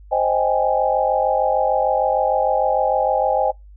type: chord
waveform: sine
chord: Ab major seventh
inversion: first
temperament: equal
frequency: 523.3 / 622.3 / 784 / 830.6 Hz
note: C5 / Eb5 / G5 / Ab5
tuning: 0 / 0 / 0 / 0 cents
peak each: -21 dBFS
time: 0.11-3.52 s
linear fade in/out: 20 ms
effects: noise-tail reverb RT60 0.2 s tail -25 dB re dry + added 50 Hz sine -40 dBFS peak until 3.76 s